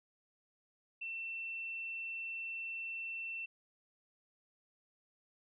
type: tone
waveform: sine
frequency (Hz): 2690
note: E7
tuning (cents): +34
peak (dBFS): -39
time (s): 1.01-3.46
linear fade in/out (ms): 10
effects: none